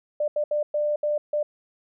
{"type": "tone bursts at uneven times", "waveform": "sine", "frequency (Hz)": 595, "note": "D5", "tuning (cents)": 22, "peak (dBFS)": -21, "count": 6, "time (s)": [[0.2, 0.28], [0.36, 0.44], [0.51, 0.63], [0.74, 0.96], [1.03, 1.18], [1.33, 1.43]], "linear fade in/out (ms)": 5, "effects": []}